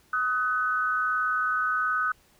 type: tone pair together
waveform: sine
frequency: 1261.3 / 1500 Hz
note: D#6 / F#6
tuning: +23 / +23 cents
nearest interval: minor third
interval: 300 cents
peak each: -26 dBFS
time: 0.13-2.12 s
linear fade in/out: 5 ms
effects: pink hiss -61 dBFS RMS until 2.39 s